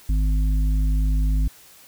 harmonic tone, 51.8 Hz, G#1, 4 cents flat, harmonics 1 / 3 / 5, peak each -17 / -30 / -34 dBFS, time 0.09-1.48 s, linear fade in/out 5 ms, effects white hiss -49 dBFS RMS until 1.87 s

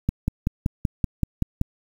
click train, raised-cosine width 5 ms, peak -8 dBFS, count 9, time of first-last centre 0.09-1.614 s, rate 5.25 Hz, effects 7-bit

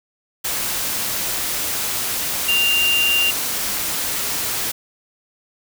sine tone in noise, 2789 Hz, F7, 3 cents flat, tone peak -15 dBFS, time 2.48-3.31 s, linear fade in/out 10 ms, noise white, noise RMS -23 dBFS, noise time 0.44-4.72 s, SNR +5 dB, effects none

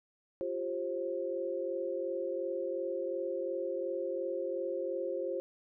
sine chord, F suspended second, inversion none, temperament equal with one note detuned, 349.2 / 392 / 533.3 Hz, F4 / G4 / C5, 0 / 0 / +33 cents, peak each -38 / -39 / -35 dBFS, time 0.41-5.4 s, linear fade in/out 0 ms, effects none

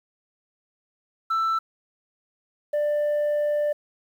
sine tone pair in turn, 1328 / 591.6 Hz, E6 / D5, +12 / +13 cents, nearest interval octave + major second, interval 1399 cents, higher first, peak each -18 dBFS, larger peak neither, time 1.3-1.59 / 2.73-3.73 s, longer second, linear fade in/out 10 ms, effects tanh soft clip ceiling -20 dBFS + 9-bit

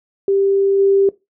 sine tone with level steps, 393.5 Hz, G4, 7 cents sharp, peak -12 / -10 dBFS, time 0.28-1.09 s, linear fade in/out 2 ms, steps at 0.78 s, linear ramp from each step 20 ms, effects noise-tail reverb RT60 0.2 s tail -19 dB re dry

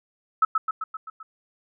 sine tone with echo, 1299 Hz, E6, 26 cents flat, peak -14 dBFS, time 0.42-0.45 s, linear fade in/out 5 ms, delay 130 ms, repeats 6, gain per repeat -4 dB, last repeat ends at 1.23 s, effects none

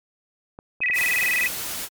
clicks, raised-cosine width 1 ms, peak -25 dBFS, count 6, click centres 0.589 / 0.805 / 0.9 / 1.014 / 1.228 / 1.503 s
sine tone with vibrato, 2231 Hz, C#7, 11 cents sharp, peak -19 dBFS, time 0.81-1.48 s, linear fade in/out 10 ms, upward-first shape square, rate 20 Hz, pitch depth 220 cents each way
white noise, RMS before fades -30 dBFS, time 0.93-1.89 s, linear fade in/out 50 ms
effects MP3 96 kbps

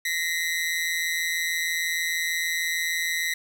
sawtooth ring-modulated tone, 1961 Hz, B6, 13 cents flat, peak -18 dBFS, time 0.05-3.34 s, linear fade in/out 5 ms, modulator 83.2 Hz, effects none

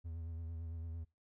triangle tone with vibrato, 82.41 Hz, E2, in tune, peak -39 dBFS, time 0.04-1.05 s, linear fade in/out 20 ms, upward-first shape sine, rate 8.9 Hz, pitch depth 43 cents each way, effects noise-tail reverb RT60 0.3 s tail -26 dB re dry

